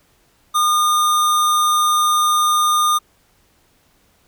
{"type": "tone", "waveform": "square", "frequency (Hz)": 1216, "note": "D#6", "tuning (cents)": -40, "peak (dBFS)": -14, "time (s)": [0.54, 2.99], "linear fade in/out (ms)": 20, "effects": ["pink hiss -58 dBFS RMS until 4.27 s"]}